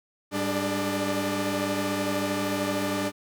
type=tone cluster; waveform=sawtooth; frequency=102.8 / 195.9 / 292.9 / 424.5 / 599 Hz; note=G#2 / G3 / D4 / G#4 / D5; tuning=-17 / -1 / -5 / +38 / +34 cents; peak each=-34 / -28 / -25 / -33 / -28 dBFS; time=0.31-3.12 s; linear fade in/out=50 ms; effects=none